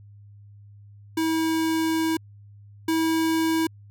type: tone pair in turn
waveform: square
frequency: 322.3 / 323.5 Hz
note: E4 / E4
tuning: -39 / -32 cents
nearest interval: unison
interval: 7 cents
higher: second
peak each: -22 / -21 dBFS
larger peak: second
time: 1.17-2.17 / 2.88-3.67 s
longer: first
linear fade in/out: 5 ms
effects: added 102 Hz sine -45 dBFS peak until 3.9 s